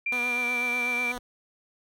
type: tone with pitch glide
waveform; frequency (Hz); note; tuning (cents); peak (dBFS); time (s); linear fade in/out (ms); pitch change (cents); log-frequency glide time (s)
sine; 2376 to 2350; D7 to D7; +20 to +1; -25; 0.06-1.12; 5; -19; 0.32-0.46
type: tone with vibrato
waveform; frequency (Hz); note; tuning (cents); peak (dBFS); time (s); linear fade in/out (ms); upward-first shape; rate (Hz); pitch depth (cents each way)
10% pulse; 244.7; B3; -16; -25; 0.12-1.18; 2; triangle; 8.1; 37
type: noise with exponential growth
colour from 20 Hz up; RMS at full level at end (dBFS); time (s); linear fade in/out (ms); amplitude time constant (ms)
brown; -41; 1.07-1.19; 5; 25
effects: none